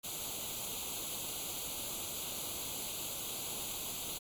white noise with comb filter, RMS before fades -40 dBFS, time 0.03-4.19 s, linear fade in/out 20 ms, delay 0.28 ms, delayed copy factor +0.85, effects AAC 64 kbps

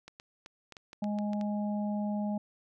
clicks, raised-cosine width 0.2 ms, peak -29 dBFS, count 10, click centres 0.08 / 0.199 / 0.461 / 0.723 / 0.768 / 0.931 / 1.042 / 1.187 / 1.333 / 1.412 s
harmonic tone, 207.7 Hz, G#3, in tune, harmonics 1 / 3 / 4, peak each -30 / -40 / -42 dBFS, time 1.02-2.38 s, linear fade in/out 5 ms
effects none

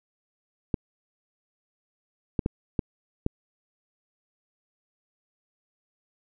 clicks, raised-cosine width 3 ms, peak -11 dBFS, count 5, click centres 0.742 / 2.392 / 2.461 / 2.792 / 3.264 s, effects none

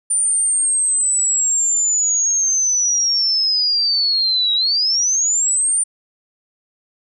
sine linear two-way sweep, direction down then up, 9200 to 3812 to 9200 Hz, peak -14 dBFS, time 0.1-5.84 s, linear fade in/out 10 ms, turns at 4.55 s, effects none

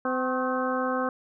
harmonic tone with a mistuned harmonic, 256.2 Hz, C4, 36 cents flat, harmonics 1 / 2 / 3 / 4 / 5 / 6, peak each -30 / -29 / -34 / -32 / -33 / -35 dBFS, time 0.05-1.09 s, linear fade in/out 2 ms, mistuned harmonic 4, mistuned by +76 cents, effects none

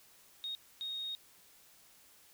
sine tone bursts at uneven times, 3729 Hz, A#7, in tune, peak -37 dBFS, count 2, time 0.44-0.55 / 0.81-1.15 s, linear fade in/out 0 ms, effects white hiss -62 dBFS RMS until 2.33 s

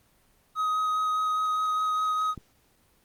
triangle tone with vibrato, 1260 Hz, D#6, 21 cents sharp, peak -22 dBFS, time 0.55-2.35 s, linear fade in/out 50 ms, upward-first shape sine, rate 4.9 Hz, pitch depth 9 cents each way
click, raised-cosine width 3 ms, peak -25 dBFS, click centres 2.377 s
effects pink hiss -64 dBFS RMS until 3.04 s + Opus 24 kbps

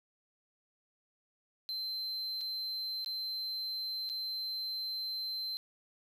triangle tone with dropouts, 4100 Hz, C8, 36 cents flat, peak -34 dBFS, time 1.69-5.57 s, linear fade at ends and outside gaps 0 ms, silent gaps 2.409-2.413 / 3.046-3.061 / 4.091-4.098 s, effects none

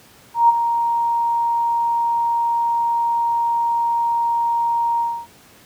sine tone with ADSR envelope, 935 Hz, A#5, 5 cents sharp, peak -7 dBFS, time 0.34-5.27 s, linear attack 150 ms, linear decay 22 ms, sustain -9 dB, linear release 270 ms, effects pink hiss -48 dBFS RMS until 5.65 s + high-pass 80 Hz 12 dB/octave

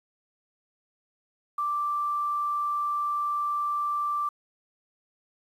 sine tone with quantisation, 1174.7 Hz, D6, in tune, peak -25 dBFS, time 1.58-4.29 s, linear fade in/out 5 ms, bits 9, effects resampled to 32000 Hz

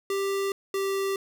square tone pair in turn, 393.5 / 390.8 Hz, G4 / G4, +7 / -5 cents, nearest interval unison, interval 12 cents, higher first, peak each -26 dBFS, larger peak neither, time 0.1-0.52 / 0.74-1.16 s, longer neither, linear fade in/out 2 ms, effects none

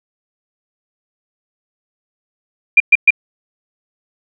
sine tone bursts, 2397 Hz, D7, 35 cents sharp, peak -3 dBFS, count 3, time 2.77-3.106 s, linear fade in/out 5 ms, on 32 ms, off 120 ms, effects none

